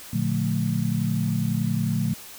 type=chord; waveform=sine; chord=Bb major seventh; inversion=none; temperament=equal with one note detuned; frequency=116.54 / 146.83 / 178.49 / 220 Hz; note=Bb2 / D3 / F3 / A3; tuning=0 / 0 / +38 / 0 cents; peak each=-27 dBFS; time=0.13-2.14 s; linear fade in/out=5 ms; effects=white hiss -42 dBFS RMS until 2.38 s